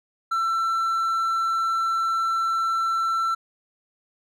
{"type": "tone", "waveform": "triangle", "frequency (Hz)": 1341, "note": "E6", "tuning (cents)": 29, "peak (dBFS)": -19, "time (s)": [0.31, 3.35], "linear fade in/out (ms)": 10, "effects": []}